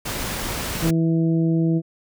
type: noise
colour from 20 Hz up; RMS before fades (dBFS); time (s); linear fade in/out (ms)
pink; -27; 0.05-0.91; 10
type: harmonic tone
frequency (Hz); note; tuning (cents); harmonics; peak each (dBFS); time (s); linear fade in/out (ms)
164; E3; -9; 1 / 2 / 3 / 4; -18 / -21 / -33 / -36; 0.81-1.82; 50
effects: none